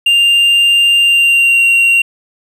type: tone with pitch glide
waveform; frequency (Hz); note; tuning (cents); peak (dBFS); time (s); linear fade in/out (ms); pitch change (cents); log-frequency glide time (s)
triangle; 2794 to 2756; F7 to F7; 0 to -24; -5; 0.06-2.02; 5; -24; 0.99-1.64
effects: none